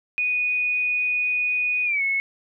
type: tone with pitch glide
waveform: sine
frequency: 2476 to 2193 Hz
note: D#7 to C#7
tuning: -9 to -19 cents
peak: -20 dBFS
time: 0.18-2.2 s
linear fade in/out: 0 ms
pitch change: -210 cents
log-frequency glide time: 1.85-2.02 s
effects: none